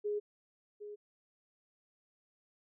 sine tone with echo, 415.7 Hz, G#4, 2 cents sharp, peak -32 dBFS, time 0.04-0.2 s, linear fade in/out 20 ms, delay 760 ms, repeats 1, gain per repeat -11 dB, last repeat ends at 0.96 s, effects none

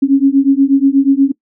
sine beating tone pair, 270.4 / 278.7 Hz, C#4 / C#4, -43 / +9 cents, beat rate 8.3 Hz, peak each -10 dBFS, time 0.02-1.32 s, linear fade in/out 10 ms, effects noise-tail reverb RT60 0.1 s tail -22 dB re dry

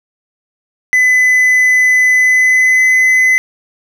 triangle tone with pitch glide, 2009 to 2026 Hz, B6 to B6, +29 to +44 cents, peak -5 dBFS, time 0.93-3.38 s, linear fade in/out 0 ms, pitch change +15 cents, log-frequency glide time 2.13-2.88 s, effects none

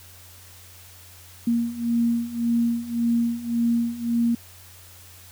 sine beating tone pair, 233.1 / 234.9 Hz, A#3 / A#3, 0 / +13 cents, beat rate 1.8 Hz, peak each -25 / -22 dBFS, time 1.47-4.35 s, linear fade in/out 5 ms, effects added 90 Hz sine -49 dBFS peak until 5.31 s + white hiss -48 dBFS RMS until 5.31 s

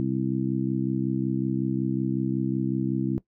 harmonic tone, 65.41 Hz, C2, in tune, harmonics 2 / 3 / 4 / 5, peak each -29 / -29 / -29 / -29 dBFS, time 0-3.18 s, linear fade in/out 0 ms, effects noise-tail reverb RT60 0.1 s tail -18 dB re dry

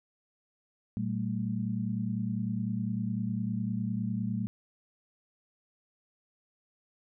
sine tone cluster, 116.1 / 192.1 / 222 Hz, A#2 / G3 / A3, -7 / -35 / +16 cents, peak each -34 / -33 / -34 dBFS, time 0.97-4.47 s, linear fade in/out 0 ms, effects none

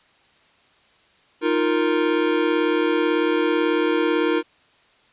square chord, Eb suspended second, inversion none, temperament equal, 311.1 / 349.2 / 466.2 Hz, Eb4 / F4 / Bb4, 0 / 0 / 0 cents, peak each -23 dBFS, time 1.41-4.43 s, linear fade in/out 50 ms, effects white hiss -57 dBFS RMS until 5.12 s + resampled to 8000 Hz

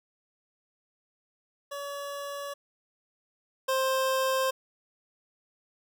25% pulse tone pair in turn, 567 / 526.2 Hz, C#5 / C5, +39 / +10 cents, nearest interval minor second, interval 129 cents, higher first, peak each -31 / -21 dBFS, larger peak second, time 1.71-2.54 / 3.68-4.51 s, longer neither, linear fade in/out 10 ms, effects none

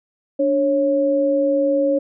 sine tone pair together, 291.7 / 549.8 Hz, D4 / C#5, -12 / -14 cents, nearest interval major seventh, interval 1098 cents, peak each -20 / -16 dBFS, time 0.39-1.99 s, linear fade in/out 10 ms, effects none

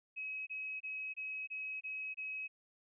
sine tone bursts, 2552 Hz, D#7, 43 cents sharp, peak -39 dBFS, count 7, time 0.16-2.48 s, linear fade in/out 20 ms, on 310 ms, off 25 ms, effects none

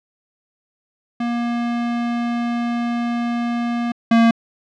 square tone pair in turn, 237.2 / 229.8 Hz, A#3 / A#3, +30 / -25 cents, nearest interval minor second, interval 55 cents, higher first, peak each -20 / -11 dBFS, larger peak second, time 1.2-3.92 / 4.11-4.31 s, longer first, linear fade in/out 5 ms, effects low-pass 3000 Hz 12 dB/octave

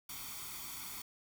white noise with comb filter, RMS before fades -45 dBFS, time 0.09-1.02 s, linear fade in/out 5 ms, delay 0.88 ms, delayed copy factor +0.7, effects none

